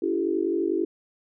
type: tone cluster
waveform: sine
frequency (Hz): 286.9 / 335.6 / 387.1 / 431.1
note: D4 / E4 / G4 / A4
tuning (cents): -40 / +31 / -22 / -35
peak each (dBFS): -32 / -25 / -27 / -32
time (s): 0.02-0.85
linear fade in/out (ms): 5
effects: none